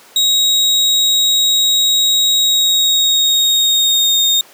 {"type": "tone with pitch glide", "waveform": "35% pulse", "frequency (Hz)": [3798, 3696], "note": ["A#7", "A#7"], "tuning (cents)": [32, -16], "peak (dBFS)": -9, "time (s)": [0.16, 4.41], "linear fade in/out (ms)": 2, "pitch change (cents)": -48, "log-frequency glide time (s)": [2.39, 4.18], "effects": ["pink hiss -42 dBFS RMS until 4.53 s", "high-pass 400 Hz 12 dB/octave"]}